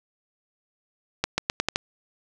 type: accelerating click train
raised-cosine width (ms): 0.2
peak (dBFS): -5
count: 6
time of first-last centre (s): 1.24-1.759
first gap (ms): 140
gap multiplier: 0.85
effects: none